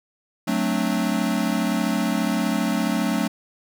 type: chord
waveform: square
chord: D dominant seventh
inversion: first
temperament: equal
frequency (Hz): 185 / 220 / 261.6 / 293.7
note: F#3 / A3 / C4 / D4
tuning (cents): 0 / 0 / 0 / 0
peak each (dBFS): -27 / -25 / -28 / -28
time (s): 0.47-3.28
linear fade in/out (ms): 10
effects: none